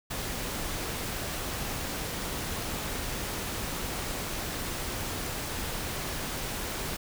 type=noise; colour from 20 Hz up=pink; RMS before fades=-34 dBFS; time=0.1-6.97 s; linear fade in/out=10 ms; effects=none